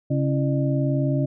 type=tone cluster; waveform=sine; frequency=137.8 / 275.2 / 333.9 / 604 Hz; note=C#3 / C#4 / E4 / D5; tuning=-10 / -12 / +22 / +48 cents; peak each=-21 / -25 / -30 / -29 dBFS; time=0.1-1.26 s; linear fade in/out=10 ms; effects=none